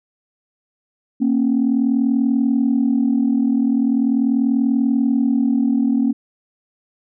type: tone pair together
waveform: sine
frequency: 233.4 / 273.8 Hz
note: A#3 / C#4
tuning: +2 / -21 cents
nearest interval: minor third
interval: 277 cents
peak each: -16 dBFS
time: 1.2-6.13 s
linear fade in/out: 20 ms
effects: tanh soft clip ceiling -8 dBFS